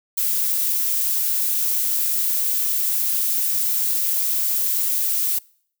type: noise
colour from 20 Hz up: violet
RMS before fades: -21 dBFS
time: 0.17-5.39 s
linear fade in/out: 10 ms
effects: noise-tail reverb RT60 0.6 s tail -25 dB re dry